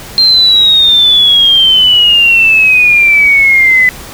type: exponential sweep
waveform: sine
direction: down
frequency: 4186 to 2000 Hz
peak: -3 dBFS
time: 0.18-3.89 s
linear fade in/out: 0 ms
effects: pink hiss -28 dBFS RMS until 4.13 s